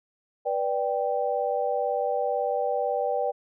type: chord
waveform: sine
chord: G major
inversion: first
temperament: just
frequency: 490 / 588 / 784 Hz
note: B4 / D5 / G5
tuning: -14 / +2 / 0 cents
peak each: -28 dBFS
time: 0.45-3.32 s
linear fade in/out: 20 ms
effects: none